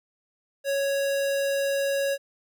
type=tone; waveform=square; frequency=554.4 Hz; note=C#5; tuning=in tune; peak=-24 dBFS; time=0.64-2.18 s; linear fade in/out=50 ms; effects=11-bit